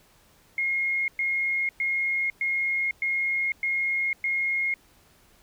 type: tone bursts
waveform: sine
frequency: 2148 Hz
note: C7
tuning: 45 cents sharp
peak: -23 dBFS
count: 7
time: 0.58-4.74 s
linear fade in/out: 2 ms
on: 500 ms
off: 110 ms
effects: pink hiss -59 dBFS RMS until 5.42 s